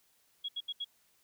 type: tone bursts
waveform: sine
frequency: 3322 Hz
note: G#7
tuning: in tune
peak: -34 dBFS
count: 4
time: 0.44-0.847 s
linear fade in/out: 10 ms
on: 47 ms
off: 73 ms
effects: white hiss -70 dBFS RMS until 1.23 s